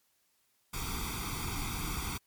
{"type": "noise with comb filter", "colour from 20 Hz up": "pink", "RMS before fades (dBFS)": -36, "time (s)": [0.73, 2.18], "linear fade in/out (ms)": 10, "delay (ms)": 0.86, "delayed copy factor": 1, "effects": ["white hiss -73 dBFS RMS until 2.26 s", "MP3 96 kbps"]}